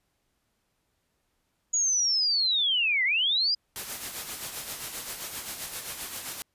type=linear two-way sweep; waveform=sine; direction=down then up; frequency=6830 to 1945 to 4978 Hz; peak=-22 dBFS; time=1.73-3.55 s; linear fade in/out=10 ms; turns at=3.04 s
type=noise with tremolo; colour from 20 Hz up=white; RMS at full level=-34 dBFS; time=3.76-6.42 s; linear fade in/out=0 ms; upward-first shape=sine; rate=7.6 Hz; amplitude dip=50%
effects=pink hiss -75 dBFS RMS until 6.54 s + resampled to 32000 Hz